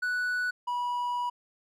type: tone pair in turn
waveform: triangle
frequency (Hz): 1480 / 974.2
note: F#6 / B5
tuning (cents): 0 / -24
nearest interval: perfect fifth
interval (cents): 724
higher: first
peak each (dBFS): -25 / -26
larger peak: first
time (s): 0.02-0.51 / 0.67-1.3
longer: second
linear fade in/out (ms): 10
effects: none